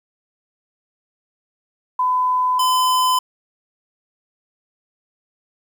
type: tone pair in turn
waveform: sine / square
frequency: 1007 / 1015.8 Hz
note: B5 / B5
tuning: +33 / +48 cents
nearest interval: unison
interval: 15 cents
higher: second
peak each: -15 dBFS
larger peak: neither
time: 1.99-2.59 / 2.59-3.19 s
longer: neither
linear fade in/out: 5 ms
effects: 9-bit